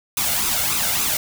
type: noise with flanger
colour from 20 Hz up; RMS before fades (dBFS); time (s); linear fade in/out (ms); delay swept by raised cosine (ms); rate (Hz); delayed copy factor
white; -21; 0.17-1.17; 2; 0.79 to 1.43; 3.5; +0.6
effects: none